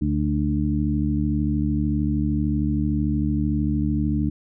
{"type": "harmonic tone with a mistuned harmonic", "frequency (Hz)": 73.2, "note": "D2", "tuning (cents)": -5, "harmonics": [1, 2, 3, 4], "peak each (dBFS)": [-25, -25, -25, -25], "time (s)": [0.01, 4.3], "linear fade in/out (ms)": 10, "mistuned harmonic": 4, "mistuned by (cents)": 29, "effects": []}